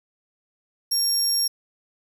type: tone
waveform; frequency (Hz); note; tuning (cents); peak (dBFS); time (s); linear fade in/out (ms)
25% pulse; 5550; F8; -12; -15; 0.91-1.48; 10
effects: none